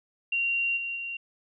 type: tone with level steps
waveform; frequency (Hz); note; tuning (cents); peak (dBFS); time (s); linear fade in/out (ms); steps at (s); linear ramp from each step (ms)
sine; 2760; F7; -21; -24 / -30 / -32; 0.32-1.17; 5; 0.76 / 0.95; 20
effects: none